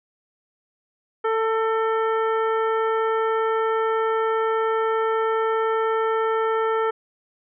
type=harmonic tone with a mistuned harmonic; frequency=445.1 Hz; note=A4; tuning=20 cents sharp; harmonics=1 / 2 / 3 / 4 / 5 / 7; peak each=-21 / -27 / -26 / -34 / -41 / -45 dBFS; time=1.24-6.91 s; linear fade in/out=10 ms; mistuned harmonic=4; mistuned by=+23 cents; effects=none